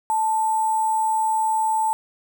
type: tone with sample-and-hold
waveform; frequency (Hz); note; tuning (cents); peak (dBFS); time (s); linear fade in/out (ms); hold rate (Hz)
sine; 880; A5; 0; -18; 0.1-1.93; 0; 8820
effects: none